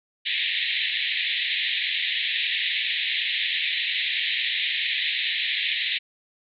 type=band-pass noise; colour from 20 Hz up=white; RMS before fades=-26 dBFS; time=0.25-5.99 s; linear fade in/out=20 ms; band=1800 to 3900 Hz; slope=96 dB/octave; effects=none